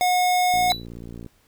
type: tone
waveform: square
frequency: 725 Hz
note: F#5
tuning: 35 cents flat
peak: -18 dBFS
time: 0.01-0.72 s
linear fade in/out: 0 ms
type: click train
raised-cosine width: 3 ms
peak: -25 dBFS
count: 43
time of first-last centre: 0.54-1.263 s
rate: 58.1 Hz
type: tone with exponential decay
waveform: triangle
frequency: 3951 Hz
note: B7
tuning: in tune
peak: -16 dBFS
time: 0.7-0.86 s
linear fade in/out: 2 ms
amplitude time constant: 34 ms
effects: pink hiss -61 dBFS RMS until 1.47 s